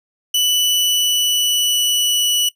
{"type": "tone with pitch glide", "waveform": "sawtooth", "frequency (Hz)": [2974, 2950], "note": ["F#7", "F#7"], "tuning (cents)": [8, -6], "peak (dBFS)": -11, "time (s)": [0.34, 2.49], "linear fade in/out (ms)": 5, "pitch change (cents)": -14, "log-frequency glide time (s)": [0.51, 2.35], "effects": ["noise-tail reverb RT60 0.1 s tail -18 dB re dry"]}